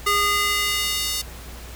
square tone with high-pass filter sweep, 408.8 Hz, G#4, 27 cents flat, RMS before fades -22 dBFS, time 0.06-1.22 s, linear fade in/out 10 ms, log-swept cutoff 1000 to 4500 Hz, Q 1.1, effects added 60 Hz sine -37 dBFS peak until 1.75 s + pink hiss -41 dBFS RMS until 1.75 s

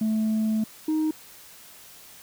sine tone pair in turn, 218.2 / 311.8 Hz, A3 / D#4, -14 / +4 cents, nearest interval tritone, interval 618 cents, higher second, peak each -19 dBFS, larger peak neither, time 0.01-0.64 / 0.88-1.11 s, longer first, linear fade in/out 5 ms, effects tanh soft clip ceiling -20 dBFS + white hiss -48 dBFS RMS until 2.22 s

